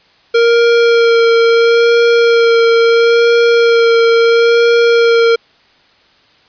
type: tone with vibrato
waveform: square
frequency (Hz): 465.1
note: A#4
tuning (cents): -4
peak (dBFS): -7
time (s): 0.34-5.36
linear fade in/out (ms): 10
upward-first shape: sine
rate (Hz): 0.74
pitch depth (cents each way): 14
effects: white hiss -49 dBFS RMS until 6.48 s + resampled to 11025 Hz